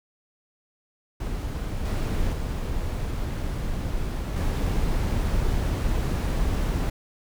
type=noise with level steps; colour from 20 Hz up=brown; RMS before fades=-29 / -25 / -28 / -24 dBFS; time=1.2-6.9 s; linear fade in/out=5 ms; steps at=1.85 / 2.33 / 4.36 s; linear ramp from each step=2 ms; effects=none